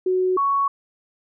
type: tone pair in turn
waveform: sine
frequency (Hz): 369.8 / 1113.6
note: F#4 / C#6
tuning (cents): -1 / +8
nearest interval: octave + perfect fifth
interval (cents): 1909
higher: second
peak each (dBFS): -17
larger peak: neither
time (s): 0.06-0.37 / 0.37-0.68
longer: neither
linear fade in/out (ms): 5
effects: none